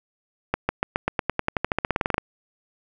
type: accelerating click train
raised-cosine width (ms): 0.5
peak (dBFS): -6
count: 21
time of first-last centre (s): 0.54-2.181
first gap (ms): 150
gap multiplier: 0.93
effects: none